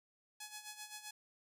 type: tone with tremolo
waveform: 5% pulse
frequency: 846 Hz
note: G#5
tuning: 32 cents sharp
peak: -33 dBFS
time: 0.4-1.11 s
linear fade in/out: 5 ms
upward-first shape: sine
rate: 7.7 Hz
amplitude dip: 70%
effects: none